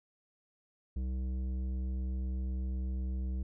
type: tone with tanh clipping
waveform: sine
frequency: 64 Hz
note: C2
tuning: 38 cents flat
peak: -34 dBFS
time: 0.96-3.43 s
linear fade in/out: 5 ms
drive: 11 dB
effects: none